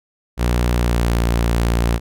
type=tone with pitch glide; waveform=sawtooth; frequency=60.1 to 58.05 Hz; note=B1 to A#1; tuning=-46 to -7 cents; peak=-11 dBFS; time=0.37-2 s; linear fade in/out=50 ms; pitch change=-61 cents; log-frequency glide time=0.71-1.16 s; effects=none